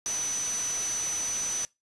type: tone in noise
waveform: sine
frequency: 6000 Hz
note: F#8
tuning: 23 cents sharp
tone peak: -28 dBFS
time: 0.06-1.65 s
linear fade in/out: 0 ms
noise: white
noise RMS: -35 dBFS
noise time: 0.06-1.65 s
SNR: +4 dB
effects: noise-tail reverb RT60 0.2 s tail -22 dB re dry + resampled to 24000 Hz